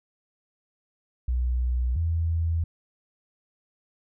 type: tone pair in turn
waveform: sine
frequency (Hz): 61.74 / 82.65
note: B1 / E2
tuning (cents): 0 / +5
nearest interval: perfect fourth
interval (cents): 505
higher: second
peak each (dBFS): -22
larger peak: neither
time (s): 1.28-1.96 / 1.96-2.64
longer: neither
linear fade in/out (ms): 5
effects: none